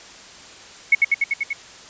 sine tone with echo, 2200 Hz, C#7, 14 cents flat, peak -9 dBFS, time 0.92-0.95 s, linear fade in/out 5 ms, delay 97 ms, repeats 6, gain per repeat -2 dB, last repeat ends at 1.532 s, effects white hiss -42 dBFS RMS until 1.89 s + resampled to 16000 Hz

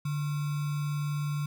sine tone with sample-and-hold, 146.83 Hz, D3, in tune, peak -28 dBFS, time 0.05-1.46 s, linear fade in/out 5 ms, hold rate 1225 Hz, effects none

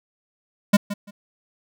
square tone with echo, 203.7 Hz, G#3, 33 cents flat, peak -11 dBFS, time 0.73-0.77 s, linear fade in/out 10 ms, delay 170 ms, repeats 2, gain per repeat -14 dB, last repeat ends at 1.11 s, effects none

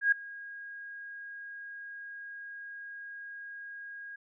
sine tone with ADSR envelope, 1635 Hz, G#6, 28 cents flat, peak -19 dBFS, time 0.01-4.16 s, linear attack 110 ms, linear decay 5 ms, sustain -22 dB, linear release 7 ms, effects none

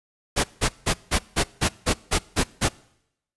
pink noise bursts, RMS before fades -20 dBFS, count 10, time 0.36-2.69 s, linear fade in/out 20 ms, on 80 ms, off 170 ms, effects noise-tail reverb RT60 0.8 s tail -23 dB re dry + resampled to 24000 Hz

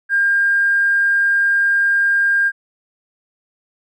triangle tone with tanh clipping, 1605 Hz, G6, 40 cents sharp, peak -12 dBFS, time 0.09-2.52 s, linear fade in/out 50 ms, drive 3 dB, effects none

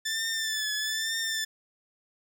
15% pulse tone with vibrato, 1760 Hz, A6, in tune, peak -22 dBFS, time 0.05-1.45 s, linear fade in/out 10 ms, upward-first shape triangle, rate 1.1 Hz, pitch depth 57 cents each way, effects 10-bit

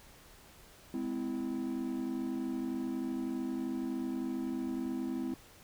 triangle chord, Ab augmented, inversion none, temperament equal with one note detuned, 207.7 / 257 / 329.6 Hz, Ab3 / C4 / E4, 0 / -31 / 0 cents, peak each -39 / -33 / -36 dBFS, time 0.94-5.34 s, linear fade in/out 2 ms, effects tanh soft clip ceiling -25 dBFS + pink hiss -57 dBFS RMS until 5.63 s

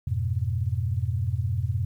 sine chord, F diminished, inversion none, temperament equal, 87.31 / 103.83 / 123.47 Hz, F2 / Ab2 / Cb3, 0 / 0 / 0 cents, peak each -28 dBFS, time 0.07-1.85 s, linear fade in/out 5 ms, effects 10-bit

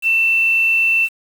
sine tone with quantisation, 2678 Hz, E7, 27 cents sharp, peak -12 dBFS, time 0.02-1.09 s, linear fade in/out 50 ms, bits 6, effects none

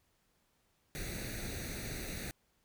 pink noise with comb filter, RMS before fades -41 dBFS, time 0.95-2.31 s, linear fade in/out 0 ms, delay 0.48 ms, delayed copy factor +0.8, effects pink hiss -75 dBFS RMS until 2.64 s

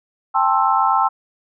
sine chord, A minor seventh, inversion third, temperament just, 792 / 880 / 1056 / 1320 Hz, G5 / A5 / C6 / E6, +18 / 0 / +16 / +2 cents, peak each -19 dBFS, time 0.34-1.09 s, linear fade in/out 20 ms, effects none

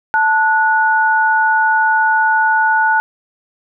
sine tone pair together, 880 / 1464.3 Hz, A5 / F#6, 0 / -18 cents, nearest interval major sixth, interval 882 cents, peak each -13 / -13 dBFS, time 0.14-3 s, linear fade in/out 0 ms, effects none

